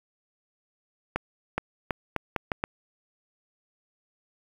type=accelerating click train; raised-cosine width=0.5 ms; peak=-11 dBFS; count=7; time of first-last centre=1.16-2.639 s; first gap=420 ms; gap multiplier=0.78; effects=7-bit